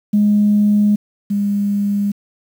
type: tone pair in turn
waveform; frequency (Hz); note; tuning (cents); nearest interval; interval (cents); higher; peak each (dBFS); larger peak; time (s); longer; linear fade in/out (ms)
sine; 207.7 / 202.7; G#3 / G#3; 0 / -42; unison; 42; first; -9 / -14; first; 0.13-0.96 / 1.3-2.12; first; 10
effects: tanh soft clip ceiling -5 dBFS + 7-bit